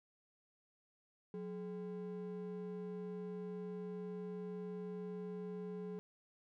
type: ring-modulated tone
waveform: triangle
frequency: 302.4 Hz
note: D#4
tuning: 49 cents flat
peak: -37 dBFS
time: 1.34-5.99 s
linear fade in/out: 0 ms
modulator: 121 Hz
effects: none